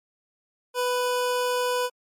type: tone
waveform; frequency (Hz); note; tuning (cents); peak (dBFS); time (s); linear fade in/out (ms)
25% pulse; 495.8; B4; +7; -19; 0.74-1.9; 50
effects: MP3 64 kbps